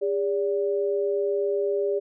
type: tone pair together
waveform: sine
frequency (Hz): 404.8 / 576.9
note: G#4 / D5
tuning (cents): -44 / -31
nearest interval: tritone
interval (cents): 613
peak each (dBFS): -23 / -28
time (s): 0.01-2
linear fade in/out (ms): 20
effects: none